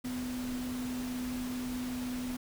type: tone in noise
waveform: sine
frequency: 250.3 Hz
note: B3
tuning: 23 cents sharp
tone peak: -34 dBFS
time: 0.04-2.37 s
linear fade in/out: 10 ms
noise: pink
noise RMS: -44 dBFS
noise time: 0.04-2.37 s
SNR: +7 dB
effects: none